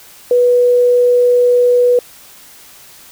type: tone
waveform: sine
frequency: 490.1 Hz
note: B4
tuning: 13 cents flat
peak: -7 dBFS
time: 0.31-1.99 s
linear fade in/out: 2 ms
effects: white hiss -40 dBFS RMS until 3.11 s